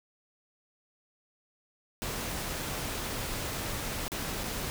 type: noise with dropouts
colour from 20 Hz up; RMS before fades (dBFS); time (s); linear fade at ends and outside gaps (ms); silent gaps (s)
pink; -35; 2.02-4.7; 0; 4.081-4.118 / 4.436-4.44
effects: none